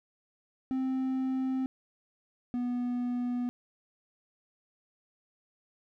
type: tone pair in turn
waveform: triangle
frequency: 261.6 / 245.1 Hz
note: C4 / B3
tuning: 0 / -13 cents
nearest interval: minor second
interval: 113 cents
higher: first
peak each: -26 / -27 dBFS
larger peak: first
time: 0.71-1.66 / 2.54-3.49 s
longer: neither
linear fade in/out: 0 ms
effects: none